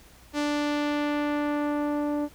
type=tone with low-pass filter sweep; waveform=sawtooth; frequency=293.7 Hz; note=D4; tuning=in tune; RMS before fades=-27 dBFS; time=0.33-2.29 s; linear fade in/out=50 ms; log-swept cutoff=7100 to 690 Hz; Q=0.83; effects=added 60 Hz sine -54 dBFS peak until 2.34 s + pink hiss -54 dBFS RMS until 2.34 s